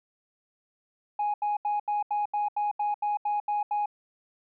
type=tone bursts; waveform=sine; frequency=830.6 Hz; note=G#5; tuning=in tune; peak=-23 dBFS; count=12; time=1.19-3.859 s; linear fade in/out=5 ms; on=150 ms; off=79 ms; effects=tanh soft clip ceiling -22 dBFS